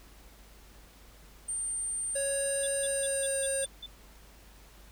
sine tone, 8870 Hz, C#9, in tune, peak -31 dBFS, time 1.48-3.66 s, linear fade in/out 10 ms
square tone with pitch glide, 554.4 to 544.9 Hz, C#5 to C#5, 0 to -30 cents, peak -32 dBFS, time 2.15-3.65 s, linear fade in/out 10 ms, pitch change -30 cents, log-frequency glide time 2.8-3.43 s
sine tone bursts, 3520 Hz, A7, in tune, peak -39 dBFS, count 7, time 2.63-3.863 s, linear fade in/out 5 ms, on 39 ms, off 160 ms
effects added 50 Hz sine -54 dBFS peak until 4.91 s + pink hiss -57 dBFS RMS until 4.91 s

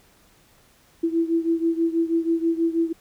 sine beating tone pair, 329.6 / 335.8 Hz, E4 / E4, 0 / +32 cents, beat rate 6.2 Hz, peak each -21 / -24 dBFS, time 1.03-2.93 s, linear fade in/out 10 ms, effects pink hiss -57 dBFS RMS until 3 s

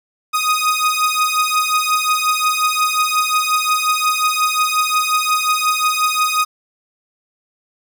sawtooth beating tone pair, 1245 / 1250.6 Hz, D#6 / D#6, +1 / +8 cents, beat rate 5.6 Hz, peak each -14 dBFS, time 0.33-6.45 s, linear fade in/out 20 ms, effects none

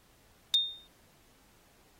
sine tone with exponential decay, 3656 Hz, A#7, 34 cents flat, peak -19 dBFS, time 0.54-0.87 s, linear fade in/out 0 ms, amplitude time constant 70 ms, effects pink hiss -64 dBFS RMS until 1.99 s + AAC 48 kbps

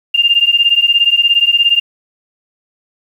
sine beating tone pair, 2794 / 2811 Hz, F7 / F7, 0 / +11 cents, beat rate 17 Hz, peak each -11 dBFS, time 0.14-1.8 s, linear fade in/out 10 ms, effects 7-bit

